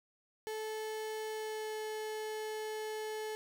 35% pulse tone with pitch glide, 434.9 to 432.1 Hz, A4 to A4, -20 to -31 cents, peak -36 dBFS, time 0.47-3.35 s, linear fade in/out 0 ms, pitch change -11 cents, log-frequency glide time 1.3-1.77 s, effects none

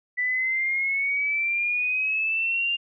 sine exponential sweep, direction up, 1975.5 to 2808 Hz, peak -22 dBFS, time 0.17-2.77 s, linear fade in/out 20 ms, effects none

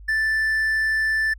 triangle tone, 1762 Hz, A6, 2 cents sharp, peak -17 dBFS, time 0.08-1.34 s, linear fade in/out 10 ms, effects added 50 Hz sine -39 dBFS peak until 1.38 s

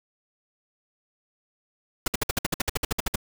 pink noise bursts, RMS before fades -24 dBFS, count 15, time 2.06-3.158 s, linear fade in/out 5 ms, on 20 ms, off 57 ms, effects none

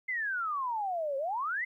sine exponential two-way sweep, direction down then up, 2100 to 530 to 2100 Hz, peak -30 dBFS, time 0.08-1.65 s, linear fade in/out 10 ms, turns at 1.17 s, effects 12-bit

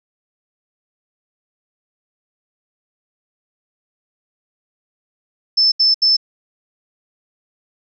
sine tone bursts, 5274 Hz, E8, in tune, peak -10 dBFS, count 3, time 5.57-6.168 s, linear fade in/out 10 ms, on 150 ms, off 74 ms, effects none

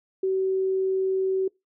sine tone, 380.3 Hz, F#4, 48 cents sharp, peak -21 dBFS, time 0.23-1.48 s, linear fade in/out 5 ms, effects noise-tail reverb RT60 0.2 s tail -24 dB re dry

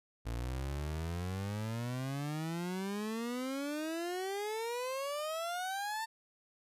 30% pulse exponential sweep, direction up, 56.1 to 905 Hz, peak -33 dBFS, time 0.25-6.06 s, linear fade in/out 20 ms, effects resampled to 32000 Hz

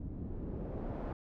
pink noise with low-pass filter sweep, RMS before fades -40 dBFS, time 0-1.13 s, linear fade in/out 5 ms, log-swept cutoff 210 to 800 Hz, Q 1, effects none

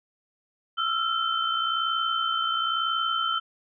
sine tone cluster, 1315 / 1376 / 3084 Hz, E6 / F6 / G7, -5 / -26 / -29 cents, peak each -28 dBFS, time 0.77-3.4 s, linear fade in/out 20 ms, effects none

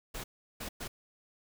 pink noise bursts at uneven times, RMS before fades -40 dBFS, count 3, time 0.14-0.24 / 0.6-0.69 / 0.8-0.88 s, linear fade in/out 10 ms, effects none

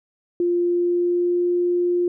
sine tone with pitch glide, 349.2 to 352.4 Hz, F4 to F4, 0 to +16 cents, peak -17 dBFS, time 0.4-2.08 s, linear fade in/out 2 ms, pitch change +16 cents, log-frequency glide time 0.58-1.48 s, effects none

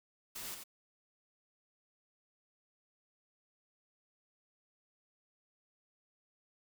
white noise with echo, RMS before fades -44 dBFS, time 0.35-0.55 s, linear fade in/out 10 ms, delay 89 ms, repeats 1, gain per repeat -5 dB, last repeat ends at 0.639 s, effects none

